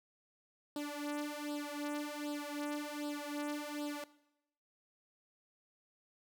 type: tone with flanger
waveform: sawtooth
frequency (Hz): 293.7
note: D4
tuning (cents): 0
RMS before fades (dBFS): -40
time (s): 0.76-4.04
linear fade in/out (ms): 2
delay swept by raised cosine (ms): 0.23 to 3.53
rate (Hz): 1.3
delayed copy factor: +0.85
effects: noise-tail reverb RT60 0.8 s tail -18 dB re dry